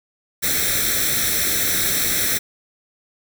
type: noise with comb filter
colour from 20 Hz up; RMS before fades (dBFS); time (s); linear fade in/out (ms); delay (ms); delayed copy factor
white; -20; 0.42-2.39; 20; 0.52; +0.8
effects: none